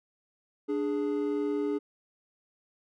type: tone pair together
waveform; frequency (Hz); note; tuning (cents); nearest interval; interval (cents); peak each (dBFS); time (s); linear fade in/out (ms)
triangle; 293.7 / 415.4; D4 / G#4; 0 / 0; tritone; 600; -28; 0.68-1.79; 20
effects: none